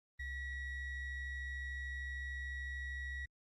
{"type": "ring-modulated tone", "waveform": "triangle", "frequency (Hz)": 932.3, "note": "A#5", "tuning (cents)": 0, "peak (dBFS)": -35, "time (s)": [0.19, 3.26], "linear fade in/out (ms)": 10, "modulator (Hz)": 999, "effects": ["Opus 32 kbps"]}